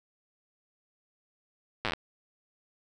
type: slowing click train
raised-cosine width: 0.3 ms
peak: -13 dBFS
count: 9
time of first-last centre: 1.85-1.935 s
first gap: 8 ms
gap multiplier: 1.08
effects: none